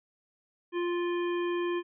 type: harmonic tone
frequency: 349.2 Hz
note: F4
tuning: in tune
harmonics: 1 / 3 / 5 / 7 / 9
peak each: -28 / -38 / -42 / -45 / -47 dBFS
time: 0.72-1.83 s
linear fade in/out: 50 ms
effects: none